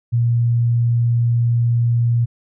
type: tone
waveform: sine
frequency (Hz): 118.3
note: A#2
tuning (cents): +26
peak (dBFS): -13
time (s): 0.12-2.26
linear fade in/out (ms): 20
effects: none